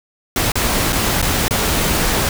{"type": "noise with dropouts", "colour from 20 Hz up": "pink", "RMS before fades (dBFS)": -17, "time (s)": [0.36, 2.29], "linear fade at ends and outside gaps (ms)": 2, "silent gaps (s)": [[0.519, 0.555], [0.924, 0.928], [1.217, 1.225], [1.482, 1.508]], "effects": []}